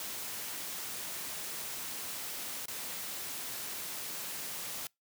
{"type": "noise with dropouts", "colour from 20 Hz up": "white", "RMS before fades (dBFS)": -40, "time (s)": [0, 4.87], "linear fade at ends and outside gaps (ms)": 1, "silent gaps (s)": [2.657, 2.682], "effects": ["noise-tail reverb RT60 0.2 s tail -26 dB re dry", "high-pass 100 Hz 12 dB/octave"]}